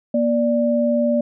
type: tone pair together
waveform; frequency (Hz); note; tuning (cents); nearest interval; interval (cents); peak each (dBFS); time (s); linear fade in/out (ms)
sine; 238 / 587.3; A#3 / D5; +36 / 0; octave + major third; 1564; -18; 0.14-1.21; 5
effects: none